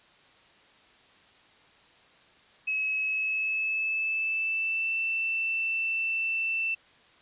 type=tone with pitch glide; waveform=sine; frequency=2570 to 2668 Hz; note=E7 to E7; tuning=-45 to +20 cents; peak=-26 dBFS; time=2.67-6.75 s; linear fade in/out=10 ms; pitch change=+65 cents; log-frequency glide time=3-4.94 s; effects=white hiss -58 dBFS RMS until 7.21 s + resampled to 8000 Hz